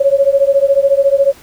sine beating tone pair, 547 / 561 Hz, C#5 / C#5, -23 / +21 cents, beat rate 14 Hz, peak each -11 dBFS, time 0-1.33 s, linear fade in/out 10 ms, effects pink hiss -42 dBFS RMS until 1.42 s

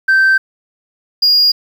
sine tone pair in turn, 1556 / 4850 Hz, G6 / D#8, -13 / -45 cents, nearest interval octave + minor sixth, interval 1968 cents, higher second, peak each -5 dBFS, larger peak neither, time 0.08-0.38 / 1.22-1.52 s, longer neither, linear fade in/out 10 ms, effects tanh soft clip ceiling -6 dBFS + 7-bit

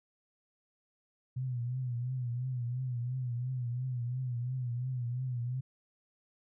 sine tone with vibrato, 124.4 Hz, B2, 13 cents sharp, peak -32 dBFS, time 1.36-5.61 s, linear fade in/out 10 ms, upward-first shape triangle, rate 2.9 Hz, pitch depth 96 cents each way, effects none

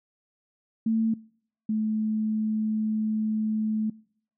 sine tone pair in turn, 223.6 / 216.7 Hz, A3 / A3, +28 / -26 cents, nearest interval minor second, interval 54 cents, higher first, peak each -21 / -23 dBFS, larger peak first, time 0.86-1.14 / 1.69-3.9 s, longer second, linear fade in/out 5 ms, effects noise-tail reverb RT60 0.6 s tail -24 dB re dry

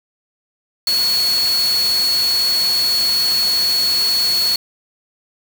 sine tone in noise, 4376 Hz, C#8, 23 cents flat, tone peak -14 dBFS, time 0.87-4.56 s, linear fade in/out 2 ms, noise white, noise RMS -25 dBFS, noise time 0.87-4.56 s, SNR +8 dB, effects none

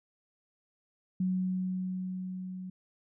sine tone with level ramp, 185 Hz, F#3, in tune, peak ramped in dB -26 to -38 dBFS, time 1.2-2.7 s, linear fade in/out 5 ms, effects none

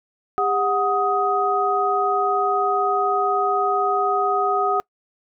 sine tone cluster, 401.2 / 737 / 1253 Hz, G4 / F#5 / D#6, +40 / -7 / +12 cents, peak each -24 / -21 / -21 dBFS, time 0.38-4.8 s, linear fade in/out 0 ms, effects noise-tail reverb RT60 0.1 s tail -26 dB re dry

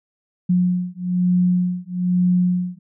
sine beating tone pair, 179.2 / 180.3 Hz, F3 / F#3, +45 / -45 cents, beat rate 1.1 Hz, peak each -19 dBFS, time 0.49-2.79 s, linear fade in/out 10 ms, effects none

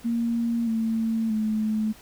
sine tone with pitch steps, 233.1 / 224.6 / 216.5 Hz, A#3 / A3 / A3, 0 / +36 / -28 cents, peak -22 dBFS, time 0.04-1.93 s, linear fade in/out 20 ms, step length 630 ms, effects pink hiss -50 dBFS RMS until 2.01 s

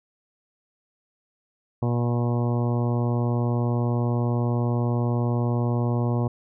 harmonic tone, 120 Hz, B2, 49 cents flat, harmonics 1 / 2 / 3 / 4 / 5 / 6 / 7 / 8 / 9, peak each -22 / -28 / -32 / -34 / -36 / -38 / -39 / -40 / -41 dBFS, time 1.82-6.28 s, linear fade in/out 5 ms, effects none

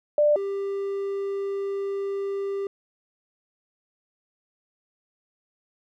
sine / triangle tone pair in turn, 593 / 395.8 Hz, D5 / G4, +17 / +17 cents, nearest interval perfect fifth, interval 700 cents, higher first, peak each -16 / -24 dBFS, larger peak first, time 0.18-0.36 / 0.36-2.67 s, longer second, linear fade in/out 2 ms, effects none

